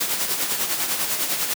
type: noise with tremolo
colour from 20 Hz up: white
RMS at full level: -22 dBFS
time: 0-1.54 s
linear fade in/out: 10 ms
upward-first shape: sine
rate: 10 Hz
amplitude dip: 50%
effects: high-pass 150 Hz 12 dB/octave